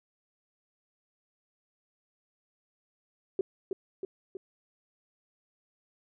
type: tone with echo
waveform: sine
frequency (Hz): 381.6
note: G4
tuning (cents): -47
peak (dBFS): -24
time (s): 3.39-3.41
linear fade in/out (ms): 2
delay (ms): 320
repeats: 3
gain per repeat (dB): -4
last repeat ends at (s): 4.37
effects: none